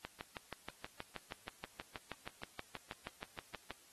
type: click train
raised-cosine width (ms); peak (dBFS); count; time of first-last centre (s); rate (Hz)
0.3; -27; 24; 0.05-3.707; 6.29
effects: white hiss -64 dBFS RMS until 3.92 s + AAC 32 kbps